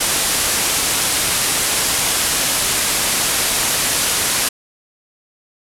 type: low-pass noise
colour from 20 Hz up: white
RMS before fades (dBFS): -18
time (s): 0-4.49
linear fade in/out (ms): 10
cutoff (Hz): 12000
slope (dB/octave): 48
effects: none